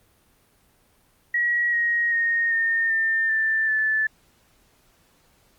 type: tone with pitch steps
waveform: sine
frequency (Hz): 1912 / 1883.5 / 1855.4 / 1827.8 / 1800.5 / 1773.7 / 1747.2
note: A#6 / A#6 / A#6 / A#6 / A6 / A6 / A6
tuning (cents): +43 / +17 / -9 / -35 / +39 / +13 / -13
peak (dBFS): -19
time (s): 1.34-4.07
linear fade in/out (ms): 5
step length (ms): 390
effects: pink hiss -61 dBFS RMS until 5.58 s + Opus 32 kbps

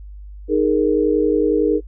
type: chord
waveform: sine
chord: D# suspended fourth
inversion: none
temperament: equal with one note detuned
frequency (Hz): 309.5 / 415.3 / 466.2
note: D#4 / G#4 / A#4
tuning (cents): -9 / 0 / 0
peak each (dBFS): -18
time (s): 0.48-1.81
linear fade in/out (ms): 50
effects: noise-tail reverb RT60 0.1 s tail -24 dB re dry + added 50 Hz sine -33 dBFS peak until 1.87 s

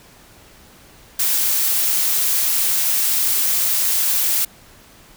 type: noise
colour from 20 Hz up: blue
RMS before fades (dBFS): -18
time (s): 1.19-4.45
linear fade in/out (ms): 5
effects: pink hiss -47 dBFS RMS until 5.16 s

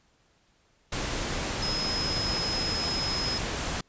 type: tone in noise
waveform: sine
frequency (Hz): 5120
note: D#8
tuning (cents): +49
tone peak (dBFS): -29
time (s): 1.62-3.38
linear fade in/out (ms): 5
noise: pink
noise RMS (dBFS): -31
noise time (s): 0.92-3.81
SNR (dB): -1
effects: pink hiss -66 dBFS RMS until 3.88 s + resampled to 16000 Hz

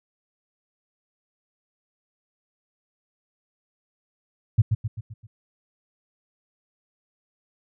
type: tone with echo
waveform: sine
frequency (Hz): 110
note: A2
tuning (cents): 0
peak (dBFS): -11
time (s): 4.58-4.62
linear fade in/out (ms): 10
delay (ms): 130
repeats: 5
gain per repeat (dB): -6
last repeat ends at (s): 5.27
effects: none

